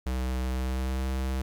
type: tone with pitch glide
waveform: square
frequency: 63.8 to 65.44 Hz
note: C2 to C2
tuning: -43 to +1 cents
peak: -28 dBFS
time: 0.06-1.42 s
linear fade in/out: 5 ms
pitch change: +44 cents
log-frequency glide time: 0.44-1.06 s
effects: 11-bit